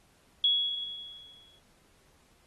sine tone with exponential decay, 3350 Hz, G#7, 14 cents sharp, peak -20 dBFS, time 0.44-1.59 s, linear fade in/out 2 ms, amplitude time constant 250 ms, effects pink hiss -65 dBFS RMS until 2.46 s + AAC 32 kbps

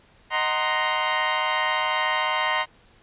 20% pulse chord, C half-diminished seventh, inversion first, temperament equal with one note detuned, 622.3 / 745.6 / 932.3 / 1046.5 Hz, Eb5 / Gb5 / Bb5 / C6, 0 / +13 / 0 / 0 cents, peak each -25 / -25 / -21 / -20 dBFS, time 0.3-2.66 s, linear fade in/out 50 ms, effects pink hiss -56 dBFS RMS until 3.02 s + resampled to 8000 Hz

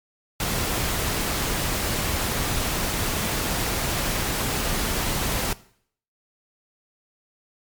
pink noise, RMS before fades -25 dBFS, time 0.4-5.53 s, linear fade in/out 2 ms, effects noise-tail reverb RT60 0.6 s tail -19 dB re dry + MP3 96 kbps

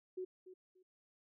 sine tone with echo, 370 Hz, F#4, in tune, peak -39 dBFS, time 0.17-0.25 s, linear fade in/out 10 ms, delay 290 ms, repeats 2, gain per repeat -13 dB, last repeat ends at 0.83 s, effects none

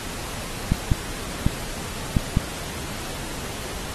clicks, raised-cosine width 5 ms, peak -5 dBFS, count 5, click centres 0.72 / 0.918 / 1.465 / 2.168 / 2.371 s, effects pink hiss -33 dBFS RMS until 3.94 s + AAC 32 kbps

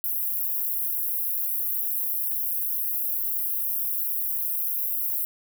pink high-pass noise, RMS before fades -27 dBFS, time 0.04-5.25 s, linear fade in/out 0 ms, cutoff 12000 Hz, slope 48 dB/octave, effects none

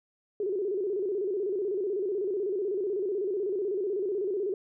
sine tone with vibrato, 392 Hz, G4, in tune, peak -27 dBFS, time 0.4-4.54 s, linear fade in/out 2 ms, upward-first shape square, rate 16 Hz, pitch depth 110 cents each way, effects none

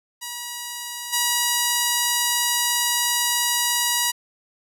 5% pulse tone with level steps, 963 Hz, B5, 44 cents flat, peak -18 / -7 dBFS, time 0.21-4.12 s, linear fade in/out 20 ms, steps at 1.12 s, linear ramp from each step 20 ms, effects none

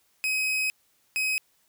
40% pulse tone bursts at uneven times, 2533 Hz, D#7, 30 cents sharp, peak -23 dBFS, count 2, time 0.24-0.7 / 1.16-1.38 s, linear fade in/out 0 ms, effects white hiss -67 dBFS RMS until 1.68 s

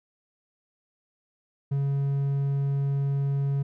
triangle tone, 139.3 Hz, C#3, 9 cents sharp, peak -21 dBFS, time 1.71-3.63 s, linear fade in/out 10 ms, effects none

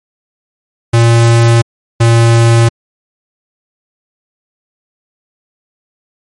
square tone pair in turn, 116.54 / 116.05 Hz, A#2 / A#2, 0 / -7 cents, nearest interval unison, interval 7 cents, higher first, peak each -5 dBFS, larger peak neither, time 0.93-1.62 / 2-2.69 s, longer neither, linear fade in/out 10 ms, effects MP3 48 kbps

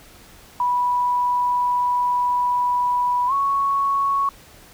sine tone with pitch glide, 982 to 1108.6 Hz, B5 to C#6, -10 to 0 cents, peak -17 dBFS, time 0.6-4.29 s, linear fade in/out 2 ms, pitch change +210 cents, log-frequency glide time 3.27-3.33 s, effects pink hiss -47 dBFS RMS until 4.73 s

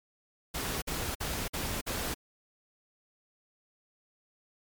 pink noise bursts, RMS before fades -34 dBFS, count 5, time 0.54-2.144 s, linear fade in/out 10 ms, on 280 ms, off 51 ms, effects MP3 96 kbps

